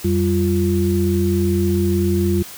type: tone cluster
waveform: sine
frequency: 88.3 / 192.9 / 348.2 Hz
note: F2 / G3 / F4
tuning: +20 / -28 / -5 cents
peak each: -19 dBFS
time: 0.04-2.43 s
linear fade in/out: 10 ms
effects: white hiss -36 dBFS RMS until 2.57 s